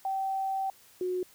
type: tone pair in turn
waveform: sine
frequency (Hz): 773 / 364.8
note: G5 / F#4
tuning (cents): -24 / -24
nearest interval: octave + minor second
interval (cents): 1300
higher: first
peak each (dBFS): -28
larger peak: neither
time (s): 0.05-0.7 / 1.01-1.23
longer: first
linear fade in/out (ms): 2
effects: white hiss -58 dBFS RMS until 1.34 s